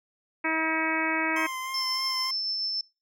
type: harmonic tone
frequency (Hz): 320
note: D#4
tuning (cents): +49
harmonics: 1 / 2 / 3 / 4 / 5 / 6 / 7 / 8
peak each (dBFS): -31 / -36 / -32 / -35 / -33 / -32 / -30 / -36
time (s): 0.44-1.47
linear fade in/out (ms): 10
type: tone with vibrato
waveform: 25% pulse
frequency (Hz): 1046.5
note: C6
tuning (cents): 0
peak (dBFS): -28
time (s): 1.36-2.31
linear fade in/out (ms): 5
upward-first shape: sine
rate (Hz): 3.3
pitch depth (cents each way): 21
type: tone with tremolo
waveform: sine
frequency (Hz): 5300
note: E8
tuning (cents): +9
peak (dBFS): -26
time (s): 1.74-2.81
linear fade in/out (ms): 2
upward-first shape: triangle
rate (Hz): 6.9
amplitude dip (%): 25
effects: noise-tail reverb RT60 0.3 s tail -26 dB re dry